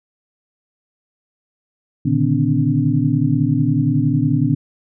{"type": "tone cluster", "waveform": "sine", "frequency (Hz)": [117.7, 143.4, 154.3, 251.5, 287.3], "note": ["A#2", "D3", "D#3", "B3", "D4"], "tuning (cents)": [17, -41, -14, 32, -38], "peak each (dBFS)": -20, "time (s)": [2.05, 4.55], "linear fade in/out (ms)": 10, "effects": []}